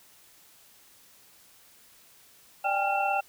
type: tone cluster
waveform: sine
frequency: 591 / 789 / 827 / 1387 / 2696 Hz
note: D5 / G5 / G#5 / F6 / E7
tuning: +11 / +11 / -8 / -12 / +38 cents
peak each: -34 / -26 / -34 / -34 / -32 dBFS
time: 2.64-3.21 s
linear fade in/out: 10 ms
effects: white hiss -57 dBFS RMS until 3.28 s